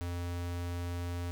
square tone, 87.31 Hz, F2, in tune, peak -35 dBFS, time 0.01-1.31 s, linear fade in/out 0 ms, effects none

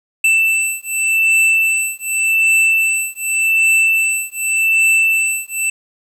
square beating tone pair, 2659 / 2659.86 Hz, E7 / E7, +14 / +15 cents, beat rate 0.86 Hz, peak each -16 dBFS, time 0.24-5.7 s, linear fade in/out 5 ms, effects low-pass 12000 Hz 12 dB/octave + 8-bit

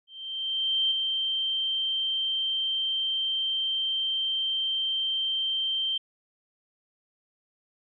sine tone with ADSR envelope, 3136 Hz, G7, in tune, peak -21 dBFS, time 0.07-5.98 s, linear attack 840 ms, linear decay 10 ms, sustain -4 dB, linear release 7 ms, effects none

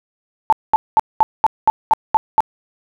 sine tone bursts, 878 Hz, A5, 4 cents flat, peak -7 dBFS, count 9, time 0.5-2.405 s, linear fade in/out 0 ms, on 25 ms, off 210 ms, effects none

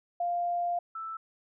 sine tone pair in turn, 698.5 / 1321.6 Hz, F5 / E6, 0 / +4 cents, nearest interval major seventh, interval 1104 cents, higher second, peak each -27 / -35 dBFS, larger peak first, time 0.2-0.79 / 0.95-1.17 s, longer first, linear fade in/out 5 ms, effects none

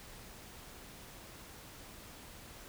silence, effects pink hiss -52 dBFS RMS until 2.68 s

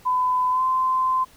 sine tone with pitch glide, 1007 to 1033.5 Hz, B5 to C6, +33 to -22 cents, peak -18 dBFS, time 0.05-1.25 s, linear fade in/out 20 ms, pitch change +45 cents, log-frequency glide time 0.51-0.62 s, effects pink hiss -52 dBFS RMS until 1.36 s

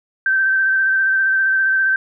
sine tone with vibrato, 1556 Hz, G6, 13 cents flat, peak -13 dBFS, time 0.26-1.96 s, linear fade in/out 2 ms, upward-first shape square, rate 15 Hz, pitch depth 16 cents each way, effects none

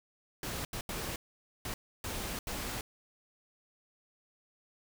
pink noise bursts at uneven times, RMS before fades -38 dBFS, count 6, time 0.43-0.65 / 0.73-0.81 / 0.89-1.16 / 1.65-1.74 / 2.04-2.39 / 2.47-2.81 s, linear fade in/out 2 ms, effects none

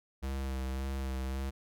square tone with vibrato, 66.4 Hz, C2, 26 cents sharp, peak -34 dBFS, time 0.22-1.51 s, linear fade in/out 20 ms, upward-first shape sine, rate 1.8 Hz, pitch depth 27 cents each way, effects none

